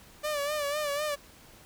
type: tone with vibrato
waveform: sawtooth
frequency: 587.3 Hz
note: D5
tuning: in tune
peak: -25 dBFS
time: 0.23-1.16 s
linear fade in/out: 20 ms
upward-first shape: sine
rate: 4 Hz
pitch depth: 67 cents each way
effects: pink hiss -54 dBFS RMS until 1.65 s